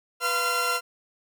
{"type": "tone cluster", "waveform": "sawtooth", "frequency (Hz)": [492.7, 692, 1026, 1375], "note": ["B4", "F5", "C6", "F6"], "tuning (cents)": [-4, -16, -34, -27], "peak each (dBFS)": [-28, -30, -30, -21], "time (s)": [0.2, 0.81], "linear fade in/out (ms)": 50, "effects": []}